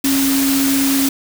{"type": "tone in noise", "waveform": "sine", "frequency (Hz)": 272.8, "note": "C#4", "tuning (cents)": -28, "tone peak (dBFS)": -14, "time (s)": [0.04, 1.09], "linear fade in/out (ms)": 5, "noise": "white", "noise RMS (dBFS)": -20, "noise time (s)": [0.04, 1.09], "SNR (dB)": 3, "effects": []}